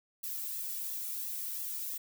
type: noise with flanger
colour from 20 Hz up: violet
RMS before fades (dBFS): -38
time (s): 0.23-1.98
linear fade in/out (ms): 10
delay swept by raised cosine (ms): 1.3 to 1.94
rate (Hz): 2.9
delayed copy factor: -0.65
effects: none